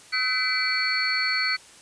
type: tone cluster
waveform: sine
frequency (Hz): 1283 / 1518 / 2012 / 2319 / 4418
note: E6 / F#6 / B6 / D7 / C#8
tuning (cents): -47 / +44 / +32 / -22 / -7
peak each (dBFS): -33 / -30 / -27 / -29 / -26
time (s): 0.12-1.57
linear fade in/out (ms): 20
effects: white hiss -49 dBFS RMS until 1.81 s + resampled to 22050 Hz